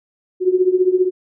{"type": "tone with tremolo", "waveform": "sine", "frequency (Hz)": 368.1, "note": "F#4", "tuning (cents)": -9, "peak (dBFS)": -8, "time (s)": [0.4, 1.11], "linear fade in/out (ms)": 50, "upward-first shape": "triangle", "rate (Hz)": 15, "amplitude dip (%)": 90, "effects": []}